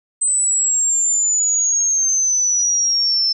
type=exponential sweep; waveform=sine; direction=down; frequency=8150 to 5290 Hz; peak=-14 dBFS; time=0.21-3.33 s; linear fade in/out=10 ms; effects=none